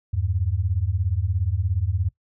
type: beating tone pair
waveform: sine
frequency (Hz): 82.41 / 99.41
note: E2 / G2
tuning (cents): 0 / +25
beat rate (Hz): 17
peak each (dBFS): -24 / -23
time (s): 0.13-2.09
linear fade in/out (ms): 10
effects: noise-tail reverb RT60 0.1 s tail -19 dB re dry